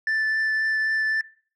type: tone with vibrato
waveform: sine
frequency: 1760 Hz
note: A6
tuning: in tune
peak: -18 dBFS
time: 0.07-1.21 s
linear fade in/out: 2 ms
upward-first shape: triangle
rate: 3.8 Hz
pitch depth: 9 cents each way
effects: noise-tail reverb RT60 0.4 s tail -19 dB re dry + tanh soft clip ceiling -20 dBFS